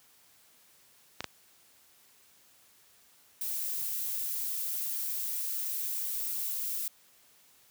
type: clicks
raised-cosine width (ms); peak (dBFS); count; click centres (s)
0.2; -16; 2; 1.206 / 1.243
type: noise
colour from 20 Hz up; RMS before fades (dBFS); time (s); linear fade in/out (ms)
violet; -34; 3.41-6.88; 2
effects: white hiss -62 dBFS RMS until 7.7 s + high-pass 60 Hz 12 dB/octave